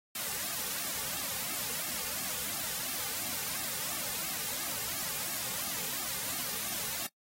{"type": "noise with flanger", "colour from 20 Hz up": "white", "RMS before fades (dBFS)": -36, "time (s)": [0.15, 7.07], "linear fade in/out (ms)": 5, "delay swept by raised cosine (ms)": [2, 3.1], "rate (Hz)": 2.9, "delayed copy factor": -0.9, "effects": ["noise-tail reverb RT60 0.1 s tail -23 dB re dry", "AAC 48 kbps"]}